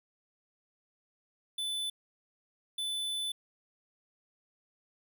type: tone bursts at uneven times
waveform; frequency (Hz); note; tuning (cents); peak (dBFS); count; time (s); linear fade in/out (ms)
square; 3500; A7; -10; -33; 2; 1.58-1.9 / 2.78-3.32; 5
effects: none